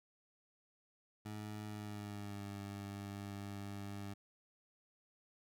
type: tone with pitch glide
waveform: 20% pulse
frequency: 105.7 to 100.46 Hz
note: G#2 to G2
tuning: +31 to +43 cents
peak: -39 dBFS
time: 1.25-4.14 s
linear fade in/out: 10 ms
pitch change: -88 cents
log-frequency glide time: 1.67-2.49 s
effects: none